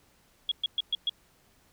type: tone bursts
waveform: sine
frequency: 3330 Hz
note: G#7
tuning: 4 cents sharp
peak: -24 dBFS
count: 5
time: 0.49-1.095 s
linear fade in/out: 2 ms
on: 25 ms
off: 120 ms
effects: pink hiss -64 dBFS RMS until 1.72 s